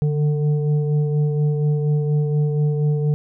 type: tone with frequency modulation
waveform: sine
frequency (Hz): 147.9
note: D3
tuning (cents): +13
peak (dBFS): -16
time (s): 0.02-3.14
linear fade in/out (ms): 0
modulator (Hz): 300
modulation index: 0.59
effects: none